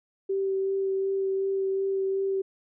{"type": "tone with vibrato", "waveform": "sine", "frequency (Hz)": 387.4, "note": "G4", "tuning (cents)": -20, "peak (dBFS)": -24, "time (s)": [0.29, 2.42], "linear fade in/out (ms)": 10, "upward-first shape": "sine", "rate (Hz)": 2.7, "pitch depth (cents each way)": 11, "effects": []}